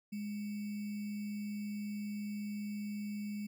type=tone with sample-and-hold; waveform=sine; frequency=207.3 Hz; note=G#3; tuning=3 cents flat; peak=-37 dBFS; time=0.12-3.47 s; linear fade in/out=10 ms; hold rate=2450 Hz; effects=none